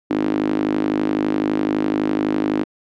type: tone with high-pass filter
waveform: sawtooth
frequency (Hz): 51.91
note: G#1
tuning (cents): 0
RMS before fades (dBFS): -20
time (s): 0.1-2.64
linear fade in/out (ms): 10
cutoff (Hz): 290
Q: 6.2
effects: low-pass 3000 Hz 12 dB/octave